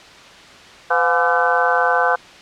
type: harmonic tone with a mistuned harmonic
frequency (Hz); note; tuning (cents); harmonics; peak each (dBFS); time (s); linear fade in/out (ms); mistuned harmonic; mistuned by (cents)
168.9; E3; +42; 3 / 4 / 5 / 6 / 7 / 8 / 9; -21 / -20 / -22 / -23 / -23 / -25 / -19; 0.9-2.16; 10; 4; +88
effects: white hiss -41 dBFS RMS until 2.41 s + low-pass 4000 Hz 12 dB/octave